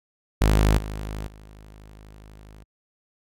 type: tone with level steps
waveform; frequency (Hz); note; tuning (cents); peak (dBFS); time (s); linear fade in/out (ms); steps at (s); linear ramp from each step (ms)
sawtooth; 52.2; G#1; +10; -12 / -26 / -40; 0.41-2.64; 5; 0.78 / 1.27; 2
effects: AAC 64 kbps